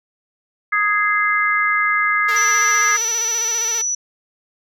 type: chord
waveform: sine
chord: Ab major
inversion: second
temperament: just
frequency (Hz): 1245.9 / 1661.2 / 2077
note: Eb6 / Ab6 / C7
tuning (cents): +2 / 0 / -13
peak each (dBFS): -19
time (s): 0.72-2.97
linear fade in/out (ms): 10
type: tone with vibrato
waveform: 5% pulse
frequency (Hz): 454.1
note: A#4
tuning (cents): -45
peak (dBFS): -15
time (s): 2.28-3.82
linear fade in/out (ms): 10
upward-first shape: square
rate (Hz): 15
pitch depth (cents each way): 46
type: tone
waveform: sine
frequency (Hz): 5920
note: F#8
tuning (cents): 0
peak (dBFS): -18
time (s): 2.36-3.95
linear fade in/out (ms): 5
effects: none